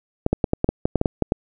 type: clicks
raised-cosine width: 2 ms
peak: -4 dBFS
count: 12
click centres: 0.264 / 0.33 / 0.442 / 0.534 / 0.644 / 0.69 / 0.855 / 0.957 / 1.014 / 1.058 / 1.223 / 1.321 s
effects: none